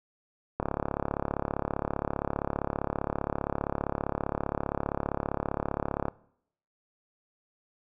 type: click train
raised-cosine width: 1 ms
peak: -14 dBFS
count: 194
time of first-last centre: 0.6-6.083 s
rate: 35.2 Hz
effects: noise-tail reverb RT60 0.7 s tail -21 dB re dry